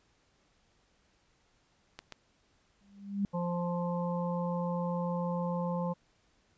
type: clicks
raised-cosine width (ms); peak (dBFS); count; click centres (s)
0.2; -25; 2; 1.99 / 2.123
type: tone with exponential growth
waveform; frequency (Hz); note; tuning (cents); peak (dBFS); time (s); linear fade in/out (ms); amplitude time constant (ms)
sine; 200; G3; +35; -25; 2.81-3.25; 0; 94
type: harmonic tone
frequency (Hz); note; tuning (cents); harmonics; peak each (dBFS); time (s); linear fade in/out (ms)
174.61; F3; 0; 1 / 3 / 5 / 6; -32 / -36 / -40 / -42; 3.33-5.94; 20
effects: pink hiss -70 dBFS RMS until 6.57 s + resampled to 16000 Hz